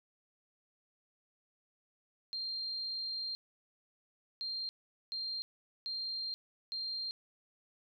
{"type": "tone bursts at uneven times", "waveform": "sine", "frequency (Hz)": 4186, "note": "C8", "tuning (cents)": 0, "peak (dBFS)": -36, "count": 5, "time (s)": [[2.33, 3.35], [4.41, 4.69], [5.12, 5.42], [5.86, 6.34], [6.72, 7.11]], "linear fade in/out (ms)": 0, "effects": []}